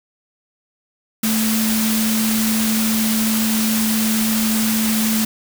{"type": "tone in noise", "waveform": "sine", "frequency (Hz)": 220, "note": "A3", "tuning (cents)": 0, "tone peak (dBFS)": -17, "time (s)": [1.23, 5.25], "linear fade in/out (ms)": 5, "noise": "white", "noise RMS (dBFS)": -22, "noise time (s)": [1.23, 5.25], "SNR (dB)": 2, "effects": []}